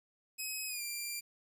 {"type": "tone with pitch glide", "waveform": "10% pulse", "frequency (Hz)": [2547, 2376], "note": ["D#7", "D7"], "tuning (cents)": [40, 20], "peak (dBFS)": -29, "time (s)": [0.38, 1.21], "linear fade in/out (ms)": 20, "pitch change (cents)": -120, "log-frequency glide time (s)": [0.67, 0.82], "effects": ["11-bit"]}